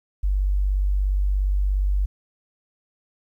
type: tone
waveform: sine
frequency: 48.53 Hz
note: G1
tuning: 17 cents flat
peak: -18 dBFS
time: 0.23-2.06 s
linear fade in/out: 10 ms
effects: 10-bit